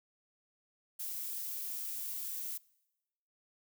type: noise with amplitude modulation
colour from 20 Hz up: violet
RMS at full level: -38 dBFS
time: 0.99-2.58 s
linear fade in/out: 10 ms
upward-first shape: sine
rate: 257 Hz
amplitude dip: 40%
effects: noise-tail reverb RT60 1.0 s tail -24 dB re dry